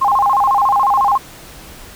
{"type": "tone with vibrato", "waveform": "sine", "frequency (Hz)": 930, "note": "A#5", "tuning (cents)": -4, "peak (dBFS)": -10, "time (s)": [0.01, 1.18], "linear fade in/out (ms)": 10, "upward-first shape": "square", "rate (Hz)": 14, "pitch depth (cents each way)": 240, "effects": ["pink hiss -37 dBFS RMS until 1.95 s"]}